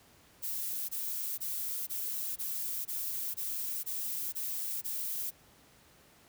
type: noise bursts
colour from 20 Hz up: violet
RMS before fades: -36 dBFS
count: 10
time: 0.42-5.309 s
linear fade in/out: 20 ms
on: 470 ms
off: 21 ms
effects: pink hiss -61 dBFS RMS until 6.28 s + high-pass 60 Hz 12 dB/octave